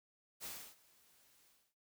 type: noise with ADSR envelope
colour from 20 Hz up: white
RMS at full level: -45 dBFS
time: 0.4-1.75 s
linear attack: 42 ms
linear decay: 310 ms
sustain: -24 dB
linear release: 280 ms
effects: none